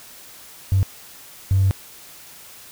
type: tone bursts at uneven times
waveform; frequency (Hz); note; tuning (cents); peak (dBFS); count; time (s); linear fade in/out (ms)
triangle; 96.2; G2; -32; -10; 2; 0.72-0.83 / 1.51-1.71; 0
effects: tanh soft clip ceiling -11 dBFS + white hiss -43 dBFS RMS until 2.71 s